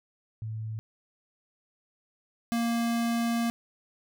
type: tone pair in turn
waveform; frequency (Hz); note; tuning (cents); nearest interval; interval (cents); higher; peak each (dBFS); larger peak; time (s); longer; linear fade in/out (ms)
sine / square; 110 / 233.1; A2 / A#3; 0 / 0; octave + minor second; 1300; second; -32 / -26; second; 0.42-0.79 / 2.52-3.5; second; 0
effects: none